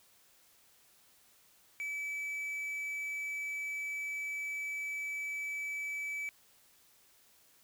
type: tone with quantisation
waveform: triangle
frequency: 2300 Hz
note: D7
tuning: 37 cents flat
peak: -34 dBFS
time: 1.8-6.29 s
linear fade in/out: 0 ms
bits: 10
effects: white hiss -65 dBFS RMS until 7.63 s